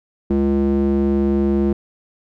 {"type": "tone with band-pass filter", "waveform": "square", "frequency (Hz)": 69.1, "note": "C#2", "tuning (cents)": -5, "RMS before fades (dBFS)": -17, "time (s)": [0.3, 1.73], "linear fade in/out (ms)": 5, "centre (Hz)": 280, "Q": 6.7, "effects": []}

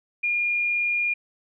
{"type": "tone", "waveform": "sine", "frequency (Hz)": 2419, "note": "D#7", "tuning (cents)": -49, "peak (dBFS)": -21, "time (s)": [0.23, 1.14], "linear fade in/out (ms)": 10, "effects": []}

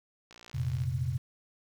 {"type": "click train", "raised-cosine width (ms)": 0.2, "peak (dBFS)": -33, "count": 32, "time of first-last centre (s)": [0.31, 0.836], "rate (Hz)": 58.9}
{"type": "chord", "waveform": "sine", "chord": "F suspended fourth", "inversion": "none", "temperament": "just", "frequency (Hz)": [87.31, 116.41, 130.96], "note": ["F2", "Bb2", "C3"], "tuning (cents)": [0, -2, 2], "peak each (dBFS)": [-35, -34, -31], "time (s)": [0.54, 1.18], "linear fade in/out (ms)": 10}
{"effects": ["9-bit"]}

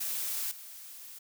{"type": "noise with level steps", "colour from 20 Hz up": "blue", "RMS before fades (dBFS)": [-34, -47], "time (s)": [0, 1.19], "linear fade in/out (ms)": 10, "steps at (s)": 0.51, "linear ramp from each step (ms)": 5, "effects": []}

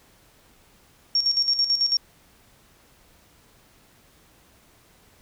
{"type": "tone with tremolo", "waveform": "sine", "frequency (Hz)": 5530, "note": "F8", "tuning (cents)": -18, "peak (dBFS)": -17, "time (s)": [1.15, 1.97], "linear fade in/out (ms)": 2, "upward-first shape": "square", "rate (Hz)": 9.1, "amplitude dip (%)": 65, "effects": ["pink hiss -57 dBFS RMS until 5.21 s"]}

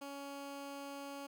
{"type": "tone", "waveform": "15% pulse", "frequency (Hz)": 280, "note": "C#4", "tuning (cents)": 18, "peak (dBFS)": -38, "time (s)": [0.01, 1.27], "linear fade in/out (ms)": 10, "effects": []}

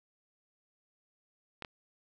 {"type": "clicks", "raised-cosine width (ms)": 0.3, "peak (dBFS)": -25, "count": 2, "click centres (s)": [1.623, 1.648], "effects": []}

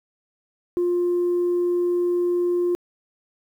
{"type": "tone", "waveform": "sine", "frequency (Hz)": 352.2, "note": "F4", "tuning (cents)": 15, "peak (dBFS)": -17, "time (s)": [0.77, 2.75], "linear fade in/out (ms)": 0, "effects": ["tanh soft clip ceiling -16 dBFS", "9-bit"]}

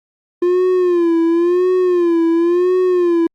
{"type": "tone with vibrato", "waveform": "triangle", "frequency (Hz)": 349.2, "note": "F4", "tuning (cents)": 0, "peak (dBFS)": -9, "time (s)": [0.42, 3.27], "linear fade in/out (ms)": 5, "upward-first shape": "sine", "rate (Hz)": 0.95, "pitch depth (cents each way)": 93, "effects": ["Opus 32 kbps"]}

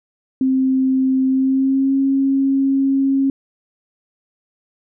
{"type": "tone with pitch glide", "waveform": "sine", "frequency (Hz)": [262.6, 271.5], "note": ["C4", "C#4"], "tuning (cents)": [6, -36], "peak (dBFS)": -13, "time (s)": [0.41, 3.3], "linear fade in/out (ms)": 2, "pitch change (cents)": 58, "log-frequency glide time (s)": [1.27, 1.96], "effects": []}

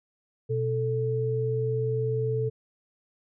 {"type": "tone pair together", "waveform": "sine", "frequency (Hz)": [123.47, 440], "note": ["B2", "A4"], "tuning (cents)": [0, 0], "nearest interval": "octave + minor seventh", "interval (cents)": 2200, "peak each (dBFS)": -27, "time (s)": [0.49, 2.5], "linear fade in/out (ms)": 20, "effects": []}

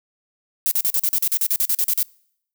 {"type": "noise bursts", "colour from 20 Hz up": "violet", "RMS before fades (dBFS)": -19, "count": 15, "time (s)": [0.66, 2.029], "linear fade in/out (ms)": 0, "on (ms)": 53, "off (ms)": 41, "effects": ["noise-tail reverb RT60 0.7 s tail -26 dB re dry"]}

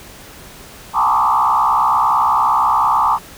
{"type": "tone with frequency modulation", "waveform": "sine", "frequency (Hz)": 1026, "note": "C6", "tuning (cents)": -34, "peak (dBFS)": -11, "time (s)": [0.93, 3.19], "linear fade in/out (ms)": 50, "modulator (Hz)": 64.4, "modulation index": 3.2, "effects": ["pink hiss -38 dBFS RMS until 3.37 s"]}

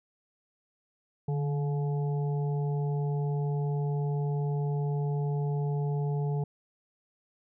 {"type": "harmonic tone with a mistuned harmonic", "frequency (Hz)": 142.6, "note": "C#3", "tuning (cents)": 49, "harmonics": [1, 3, 5, 6], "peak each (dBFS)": [-27, -37, -44, -45], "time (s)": [1.28, 6.44], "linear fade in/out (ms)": 5, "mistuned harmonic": 1, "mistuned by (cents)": 49, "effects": []}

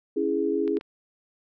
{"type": "chord", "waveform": "sine", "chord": "C# minor", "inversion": "none", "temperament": "equal", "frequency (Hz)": [277.2, 329.6, 415.3], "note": ["C#4", "E4", "G#4"], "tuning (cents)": [0, 0, 0], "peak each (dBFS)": [-29, -27, -25], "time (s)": [0.16, 0.79], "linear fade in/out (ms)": 10}
{"type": "clicks", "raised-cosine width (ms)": 0.3, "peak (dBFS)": -26, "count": 3, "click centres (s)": [0.678, 0.77, 0.811]}
{"effects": []}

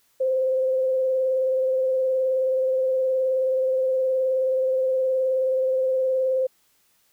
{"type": "tone with vibrato", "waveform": "sine", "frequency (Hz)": 521, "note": "C5", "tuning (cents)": -7, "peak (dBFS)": -19, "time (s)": [0.2, 6.47], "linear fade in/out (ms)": 10, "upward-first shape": "sine", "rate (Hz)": 19, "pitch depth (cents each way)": 20, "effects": ["white hiss -64 dBFS RMS until 7.12 s"]}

